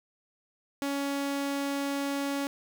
sawtooth tone, 280 Hz, C#4, 18 cents sharp, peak -25 dBFS, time 0.82-2.47 s, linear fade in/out 0 ms, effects 9-bit

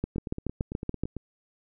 two click trains, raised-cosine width 3 ms, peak -21 / -15 dBFS, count 10 / 8, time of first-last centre 0.16-1.167 / 0.04-1.036 s, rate 8.94 / 7.03 Hz, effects none

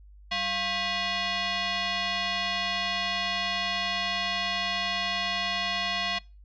sine tone with frequency modulation, 698.5 Hz, F5, in tune, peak -26 dBFS, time 0.31-6.19 s, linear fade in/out 10 ms, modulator 890 Hz, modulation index 4.2, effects noise-tail reverb RT60 0.3 s tail -25 dB re dry + added 50 Hz sine -48 dBFS peak until 6.44 s

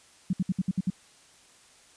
sine tone bursts, 185 Hz, F#3, in tune, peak -22 dBFS, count 7, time 0.3-0.902 s, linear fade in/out 5 ms, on 32 ms, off 63 ms, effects white hiss -57 dBFS RMS until 1.96 s + resampled to 22050 Hz

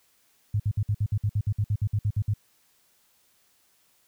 sine tone bursts, 103.83 Hz, G#2, in tune, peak -21 dBFS, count 16, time 0.54-2.338 s, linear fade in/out 5 ms, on 58 ms, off 58 ms, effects white hiss -65 dBFS RMS until 4.07 s

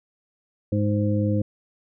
harmonic tone, 103.83 Hz, G#2, in tune, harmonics 1 / 2 / 3 / 5, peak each -22 / -25 / -27 / -29 dBFS, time 0.72-1.42 s, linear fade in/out 5 ms, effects none

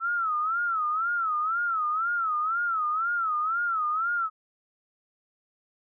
sine tone with vibrato, 1314 Hz, E6, 6 cents flat, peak -24 dBFS, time 0-4.3 s, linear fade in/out 50 ms, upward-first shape sine, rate 2 Hz, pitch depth 140 cents each way, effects none

